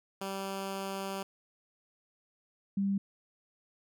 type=tone pair in turn; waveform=10% pulse / sine; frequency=194.4 / 197.46 Hz; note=G3 / G3; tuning=-14 / +13 cents; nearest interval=unison; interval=27 cents; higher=second; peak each=-27 dBFS; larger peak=neither; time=0.21-1.23 / 2.77-2.98 s; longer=first; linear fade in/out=5 ms; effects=none